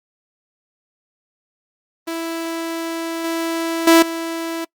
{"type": "tone with level steps", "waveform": "sawtooth", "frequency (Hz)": 330.4, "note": "E4", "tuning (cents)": 4, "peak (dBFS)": [-19, -16, -4, -19], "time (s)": [2.07, 4.65], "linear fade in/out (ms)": 10, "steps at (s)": [3.24, 3.87, 4.02], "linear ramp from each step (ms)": 5, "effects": ["noise-tail reverb RT60 0.1 s tail -25 dB re dry", "Opus 32 kbps"]}